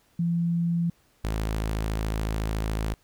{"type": "tone pair in turn", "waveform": ["sine", "sawtooth"], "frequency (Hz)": [170, 53.87], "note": ["F3", "A1"], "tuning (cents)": [-46, -36], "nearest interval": "octave + minor sixth", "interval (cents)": 1990, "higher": "first", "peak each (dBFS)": -22, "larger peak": "neither", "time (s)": [[0.19, 0.9], [1.24, 2.94]], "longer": "second", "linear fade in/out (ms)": 5, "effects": ["pink hiss -64 dBFS RMS until 3.03 s"]}